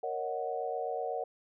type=chord; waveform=sine; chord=D# minor seventh; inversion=second; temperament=equal; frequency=466.2 / 554.4 / 622.3 / 740 Hz; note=A#4 / C#5 / D#5 / F#5; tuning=0 / 0 / 0 / 0 cents; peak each=-37 / -39 / -40 / -36 dBFS; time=0.03-1.24 s; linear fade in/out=5 ms; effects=none